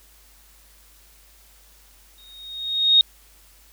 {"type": "tone with exponential growth", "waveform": "sine", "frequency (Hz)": 3729, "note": "A#7", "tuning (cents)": 0, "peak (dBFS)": -9, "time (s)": [2.18, 3.01], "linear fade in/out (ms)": 1, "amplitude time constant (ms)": 180, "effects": ["added 50 Hz sine -54 dBFS peak until 3.72 s", "white hiss -54 dBFS RMS until 3.72 s"]}